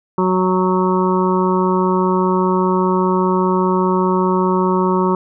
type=harmonic tone; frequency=185 Hz; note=F#3; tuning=in tune; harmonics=1 / 2 / 3 / 5 / 6 / 7; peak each=-17 / -17 / -27 / -20 / -22 / -28 dBFS; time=0.18-5.15 s; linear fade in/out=2 ms; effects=none